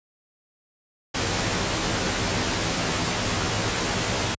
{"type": "noise with comb filter", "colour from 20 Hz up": "pink", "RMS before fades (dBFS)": -24, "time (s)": [1.14, 4.35], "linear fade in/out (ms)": 10, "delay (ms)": 14, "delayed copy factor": -0.65, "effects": ["high-pass 60 Hz 12 dB/octave", "resampled to 16000 Hz"]}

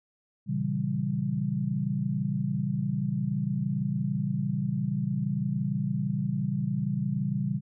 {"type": "chord", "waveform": "sine", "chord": "A# diminished seventh", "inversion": "none", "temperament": "equal with one note detuned", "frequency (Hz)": [118.03, 138.59, 164.81, 196], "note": ["A#2", "C#3", "E3", "G3"], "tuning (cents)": [22, 0, 0, 0], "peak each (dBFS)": [-35, -30, -33, -30], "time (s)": [0.46, 7.61], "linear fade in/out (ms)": 50, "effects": []}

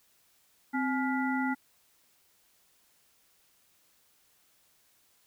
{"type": "harmonic tone with a mistuned harmonic", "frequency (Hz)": 282.1, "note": "C#4", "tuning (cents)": 30, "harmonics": [1, 3, 5, 7], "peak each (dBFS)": [-29, -34, -36, -37], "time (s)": [0.73, 1.55], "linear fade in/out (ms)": 20, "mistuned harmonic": 1, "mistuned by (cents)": -140, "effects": ["white hiss -67 dBFS RMS until 5.26 s"]}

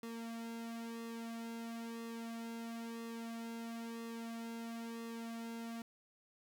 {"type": "tone with flanger", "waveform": "sawtooth", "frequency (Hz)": 230, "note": "A#3", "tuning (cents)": -23, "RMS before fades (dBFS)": -45, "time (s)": [0.03, 5.82], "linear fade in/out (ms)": 2, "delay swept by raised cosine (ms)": [1.3, 2.7], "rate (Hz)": 1, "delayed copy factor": -0.75, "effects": []}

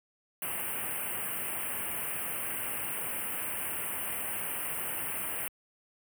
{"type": "band-stop noise", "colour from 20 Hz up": "white", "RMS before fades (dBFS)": -35, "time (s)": [0.42, 5.48], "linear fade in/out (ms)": 2, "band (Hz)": [3000, 8500], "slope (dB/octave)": 96, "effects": ["high-pass 80 Hz 12 dB/octave"]}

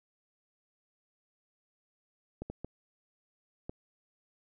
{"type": "clicks", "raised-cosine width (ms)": 2, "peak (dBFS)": -25, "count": 4, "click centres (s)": [2.42, 2.5, 2.646, 3.695], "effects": []}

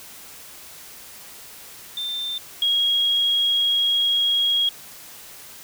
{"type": "tone pair in turn", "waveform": "sine", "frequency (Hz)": [3581, 3291], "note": ["A7", "G#7"], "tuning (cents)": [30, -16], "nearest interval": "minor second", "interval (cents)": 146, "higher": "first", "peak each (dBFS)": [-25, -17], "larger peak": "second", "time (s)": [[1.97, 2.38], [2.62, 4.69]], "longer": "second", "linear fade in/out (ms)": 2, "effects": ["white hiss -42 dBFS RMS until 5.63 s"]}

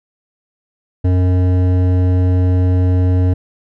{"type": "tone with hard clipping", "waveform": "triangle", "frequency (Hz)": 91.1, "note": "F#2", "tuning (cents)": -26, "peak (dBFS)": -12, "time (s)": [1.04, 3.34], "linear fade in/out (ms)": 10, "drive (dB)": 16, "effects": []}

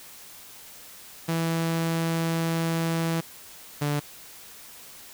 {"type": "tone pair in turn", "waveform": "sawtooth", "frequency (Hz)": [164.81, 146.32], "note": ["E3", "D3"], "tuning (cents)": [0, -6], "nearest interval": "major second", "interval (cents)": 206, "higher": "first", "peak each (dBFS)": -20, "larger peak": "neither", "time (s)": [[1.28, 3.21], [3.81, 4]], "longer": "first", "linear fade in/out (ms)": 10, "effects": ["white hiss -46 dBFS RMS until 5.13 s"]}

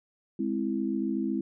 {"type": "chord", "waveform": "sine", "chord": "Ab augmented", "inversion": "none", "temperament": "equal", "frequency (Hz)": [207.7, 261.6, 329.6], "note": ["Ab3", "C4", "E4"], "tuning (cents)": [0, 0, 0], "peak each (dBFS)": -31, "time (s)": [0.39, 1.41], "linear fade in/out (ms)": 5, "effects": []}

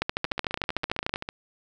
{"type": "two click trains", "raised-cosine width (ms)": 0.3, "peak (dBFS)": [-16, -9], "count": [17, 16], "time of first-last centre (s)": [[0.25, 1.289], [0.02, 1.139]], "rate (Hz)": [15.4, 13.4], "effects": []}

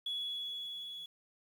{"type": "tone with level ramp", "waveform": "sine", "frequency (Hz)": 3380, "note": "G#7", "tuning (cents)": 30, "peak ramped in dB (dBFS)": [-33, -43], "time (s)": [0.06, 1.06], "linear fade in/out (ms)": 5, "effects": ["tanh soft clip ceiling -30 dBFS", "10-bit"]}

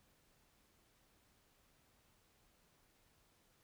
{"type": "silence", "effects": ["pink hiss -73 dBFS RMS until 3.63 s"]}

